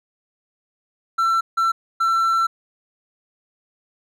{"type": "tone bursts at uneven times", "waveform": "triangle", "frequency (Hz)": 1344, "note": "E6", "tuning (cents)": 33, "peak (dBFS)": -14, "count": 3, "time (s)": [[1.18, 1.41], [1.57, 1.72], [2, 2.47]], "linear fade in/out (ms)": 10, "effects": []}